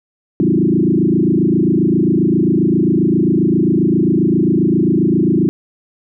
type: tone with frequency modulation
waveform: sine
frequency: 254.8 Hz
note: C4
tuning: 46 cents flat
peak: -10 dBFS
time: 0.4-5.49 s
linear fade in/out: 0 ms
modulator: 27.5 Hz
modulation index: 3.8
effects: none